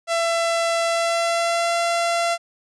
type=tone with pitch glide; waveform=sawtooth; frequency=671 to 681.9 Hz; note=E5 to F5; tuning=+31 to -42 cents; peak=-15 dBFS; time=0.07-2.38 s; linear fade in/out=50 ms; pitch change=+27 cents; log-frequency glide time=0.85-1.76 s; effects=resampled to 22050 Hz